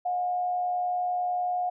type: tone with frequency modulation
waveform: sine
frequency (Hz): 720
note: F#5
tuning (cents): -47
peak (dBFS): -25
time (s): 0.05-1.7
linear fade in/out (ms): 10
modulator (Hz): 89.1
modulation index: 0.29
effects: none